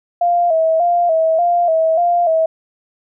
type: tone with vibrato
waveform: sine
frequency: 671 Hz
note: E5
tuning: 31 cents sharp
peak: -11 dBFS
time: 0.21-2.46 s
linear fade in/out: 5 ms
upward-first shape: square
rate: 1.7 Hz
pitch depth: 67 cents each way
effects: none